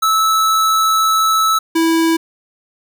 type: tone pair in turn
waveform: square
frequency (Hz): 1307 / 327.8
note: E6 / E4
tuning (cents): -15 / -10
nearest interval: 2 octaves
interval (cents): 2395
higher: first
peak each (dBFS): -12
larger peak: neither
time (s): 0.02-1.59 / 1.75-2.17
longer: first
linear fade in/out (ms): 10
effects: none